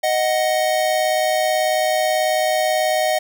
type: tone pair together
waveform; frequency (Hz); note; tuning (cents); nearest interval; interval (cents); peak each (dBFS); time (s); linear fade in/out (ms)
square; 623.7 / 742; D#5 / F#5; +4 / +5; minor third; 301; -19 / -21; 0.03-3.19; 10
effects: none

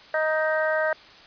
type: harmonic tone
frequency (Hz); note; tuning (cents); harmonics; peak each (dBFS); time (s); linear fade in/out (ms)
312.7; D#4; +9; 2 / 3 / 4 / 5 / 6; -23 / -33 / -33 / -27 / -31; 0.14-0.93; 2
effects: white hiss -48 dBFS RMS until 1.26 s + resampled to 11025 Hz

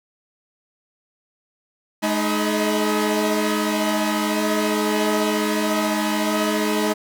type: tone cluster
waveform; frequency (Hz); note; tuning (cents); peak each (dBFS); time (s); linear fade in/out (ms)
sawtooth; 212.2 / 310.4 / 423.9 / 635 / 990; G#3 / D#4 / G#4 / D#5 / B5; +38 / -4 / +35 / +35 / +4; -19 / -20 / -24 / -24 / -26; 2.02-6.94; 20
effects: none

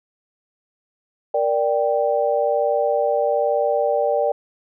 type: chord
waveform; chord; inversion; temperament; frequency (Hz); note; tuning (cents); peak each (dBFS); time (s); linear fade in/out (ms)
sine; G minor; first; equal; 466.2 / 587.3 / 784; Bb4 / D5 / G5; 0 / 0 / 0; -22 / -19 / -23; 1.34-4.32; 5
effects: none

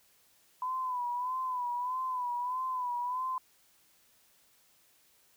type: tone with vibrato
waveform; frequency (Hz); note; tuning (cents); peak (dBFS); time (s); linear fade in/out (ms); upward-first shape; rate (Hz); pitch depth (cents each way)
sine; 1000; B5; +21; -31; 0.62-3.38; 2; sine; 1.6; 61
effects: white hiss -66 dBFS RMS until 5.36 s

